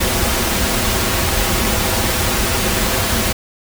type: noise with comb filter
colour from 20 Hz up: pink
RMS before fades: -17 dBFS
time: 0-3.33 s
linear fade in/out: 10 ms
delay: 6.8 ms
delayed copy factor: -0.6
effects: none